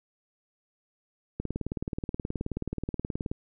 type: click train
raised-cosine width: 3 ms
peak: -18 dBFS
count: 37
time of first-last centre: 1.4-3.315 s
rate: 18.8 Hz
effects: none